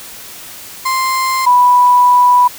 35% pulse / sine tone pair in turn, 1046.5 / 985.5 Hz, C6 / B5, 0 / -4 cents, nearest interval minor second, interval 104 cents, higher first, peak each -11 / -5 dBFS, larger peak second, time 0.85-1.46 / 1.46-2.48 s, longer second, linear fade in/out 10 ms, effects white hiss -32 dBFS RMS until 2.58 s

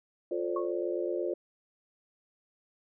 sine chord, D minor seventh, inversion first, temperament just, 352.4 / 440.5 / 528.6 / 587.3 Hz, F4 / A4 / C5 / D5, +16 / +2 / +18 / 0 cents, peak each -32 / -37 / -36 / -37 dBFS, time 0.31-1.34 s, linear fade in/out 5 ms
sine tone with exponential decay, 1100 Hz, C#6, 14 cents flat, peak -30 dBFS, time 0.56-0.72 s, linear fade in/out 5 ms, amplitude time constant 34 ms
effects none

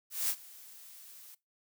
blue noise with ADSR envelope, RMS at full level -30 dBFS, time 0.1-1.35 s, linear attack 190 ms, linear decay 63 ms, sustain -22 dB, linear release 8 ms, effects noise-tail reverb RT60 0.2 s tail -20 dB re dry

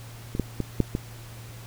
clicks, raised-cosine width 3 ms, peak -18 / -10 / -13 / -7 / -13 dBFS, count 5, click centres 0.351 / 0.397 / 0.603 / 0.803 / 0.951 s, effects added 115 Hz sine -41 dBFS peak until 1.66 s + pink hiss -47 dBFS RMS until 1.66 s

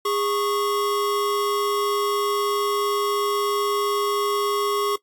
square tone pair together, 409 / 1104 Hz, G#4 / C#6, -26 / -7 cents, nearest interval octave + perfect fourth, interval 1719 cents, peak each -24 / -25 dBFS, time 0.05-4.96 s, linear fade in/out 5 ms, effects noise-tail reverb RT60 0.1 s tail -20 dB re dry + AAC 64 kbps

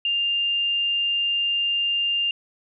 sine tone, 2800 Hz, F7, 4 cents sharp, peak -20 dBFS, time 0.05-2.31 s, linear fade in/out 2 ms, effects none

